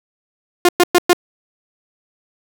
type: tone bursts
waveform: sawtooth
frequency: 354.2 Hz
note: F4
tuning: 24 cents sharp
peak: -4 dBFS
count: 4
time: 0.65-1.132 s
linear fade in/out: 2 ms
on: 38 ms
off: 110 ms
effects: none